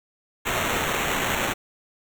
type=noise with sample-and-hold; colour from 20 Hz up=white; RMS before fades=-25 dBFS; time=0.45-1.54 s; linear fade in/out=20 ms; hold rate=4900 Hz; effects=none